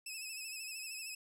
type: tone with vibrato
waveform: 15% pulse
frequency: 2590 Hz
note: E7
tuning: 31 cents flat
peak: -35 dBFS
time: 0.06-1.15 s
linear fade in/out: 5 ms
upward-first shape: sine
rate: 13 Hz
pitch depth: 53 cents each way
effects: none